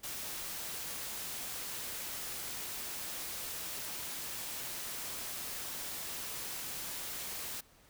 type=noise; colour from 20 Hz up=white; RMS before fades=-41 dBFS; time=0.03-7.61 s; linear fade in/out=10 ms; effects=pink hiss -63 dBFS RMS until 7.89 s